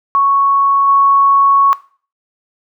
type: tone with level steps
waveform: sine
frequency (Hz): 1108.7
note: C#6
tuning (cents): 0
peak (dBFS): -8 / -6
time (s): 0.15-1.73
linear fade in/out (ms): 0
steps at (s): 0.87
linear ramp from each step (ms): 20
effects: noise-tail reverb RT60 0.4 s tail -18 dB re dry